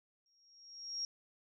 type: tone with exponential growth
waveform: sine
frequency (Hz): 5588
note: F8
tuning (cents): 0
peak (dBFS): -34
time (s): 0.26-1.05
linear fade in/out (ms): 1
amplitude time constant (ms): 170
effects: none